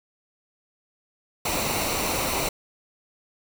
pink noise with comb filter, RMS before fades -26 dBFS, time 1.45-2.49 s, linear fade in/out 5 ms, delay 0.6 ms, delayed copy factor -0.55, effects none

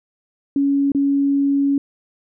sine tone with dropouts, 279.5 Hz, C#4, 14 cents sharp, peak -14 dBFS, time 0.56-1.78 s, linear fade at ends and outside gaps 2 ms, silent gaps 0.919-0.948 s, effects none

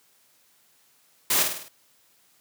white noise with echo, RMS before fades -22 dBFS, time 1.3-1.43 s, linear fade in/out 5 ms, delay 51 ms, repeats 5, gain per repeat -5 dB, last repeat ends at 1.685 s, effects white hiss -62 dBFS RMS until 2.4 s + high-pass 100 Hz 12 dB/octave

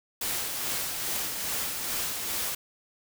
white noise with tremolo, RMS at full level -30 dBFS, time 0.21-2.55 s, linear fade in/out 5 ms, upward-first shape sine, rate 2.4 Hz, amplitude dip 35%, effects none

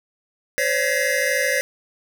square tone cluster, 515 / 568 / 1681 / 1914 / 2070 Hz, C5 / C#5 / G#6 / A#6 / C7, -28 / +42 / +20 / +45 / -19 cents, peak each -26 dBFS, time 0.58-1.61 s, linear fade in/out 0 ms, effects none

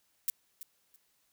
violet noise with echo, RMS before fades -30 dBFS, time 0.28-0.3 s, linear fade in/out 0 ms, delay 330 ms, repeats 2, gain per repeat -14 dB, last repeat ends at 0.96 s, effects white hiss -73 dBFS RMS until 1.32 s

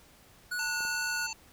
square tone with vibrato, 1461 Hz, F#6, 22 cents flat, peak -32 dBFS, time 0.51-1.27 s, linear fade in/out 10 ms, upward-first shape triangle, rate 2.4 Hz, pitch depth 9 cents each way
harmonic tone, 893 Hz, A5, 25 cents sharp, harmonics 1 / 3 / 5 / 7 / 8, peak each -42 / -40 / -40 / -43 / -43 dBFS, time 0.59-1.33 s, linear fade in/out 2 ms
clicks, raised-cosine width 1 ms, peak -33 dBFS, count 2, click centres 0.806 / 0.851 s
effects pink hiss -58 dBFS RMS until 1.52 s

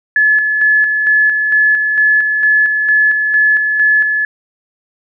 sine tone with tremolo, 1716 Hz, A6, 44 cents flat, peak -7 dBFS, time 0.16-4.25 s, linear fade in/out 2 ms, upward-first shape square, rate 2.2 Hz, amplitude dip 40%, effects none

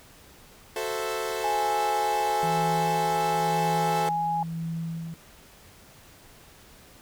sawtooth chord, F# half-diminished seventh, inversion none, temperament equal, 370 / 440 / 523.3 / 659.3 Hz, F#4 / A4 / C5 / E5, 0 / 0 / 0 / 0 cents, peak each -32 / -27 / -31 / -32 dBFS, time 0.76-4.09 s, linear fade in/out 2 ms
sine tone, 830.6 Hz, G#5, in tune, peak -24 dBFS, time 1.44-4.43 s, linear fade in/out 2 ms
sine tone with tremolo, 164.81 Hz, E3, in tune, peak -28 dBFS, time 2.43-5.14 s, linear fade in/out 0 ms, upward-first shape sine, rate 0.98 Hz, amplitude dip 55%
effects pink hiss -52 dBFS RMS until 7.01 s

